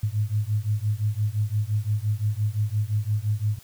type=beating tone pair; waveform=sine; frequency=103 / 108.8 Hz; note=G#2 / A2; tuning=-14 / -19 cents; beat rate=5.8 Hz; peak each=-25 dBFS; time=0.03-3.59 s; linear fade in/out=5 ms; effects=white hiss -52 dBFS RMS until 3.63 s